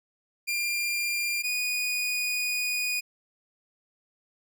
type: tone pair in turn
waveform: sawtooth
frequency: 2395 / 2467 Hz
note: D7 / D#7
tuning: +33 / -15 cents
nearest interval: minor second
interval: 52 cents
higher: second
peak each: -23 dBFS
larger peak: neither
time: 0.47-1.43 / 1.43-3.01 s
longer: second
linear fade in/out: 20 ms
effects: none